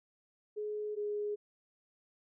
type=tone pair in turn; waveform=sine; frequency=421.6 / 415.8 Hz; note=G#4 / G#4; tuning=+26 / +2 cents; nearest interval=unison; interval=24 cents; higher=first; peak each=-35 / -33 dBFS; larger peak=second; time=0.56-0.96 / 0.96-1.36 s; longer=neither; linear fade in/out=20 ms; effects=none